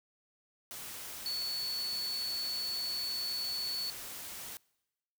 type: tone in noise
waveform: sine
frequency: 4435 Hz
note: C#8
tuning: in tune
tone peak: -33 dBFS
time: 1.26-3.9 s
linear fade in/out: 0 ms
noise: white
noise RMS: -44 dBFS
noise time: 0.71-4.57 s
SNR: +8 dB
effects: noise-tail reverb RT60 1.0 s tail -25 dB re dry